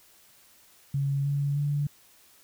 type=tone with pitch steps; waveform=sine; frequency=139.3 / 142.06 / 144.88 Hz; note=C#3 / C#3 / D3; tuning=+9 / +43 / -23 cents; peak=-24 dBFS; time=0.94-1.87 s; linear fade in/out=5 ms; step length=310 ms; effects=white hiss -58 dBFS RMS until 2.43 s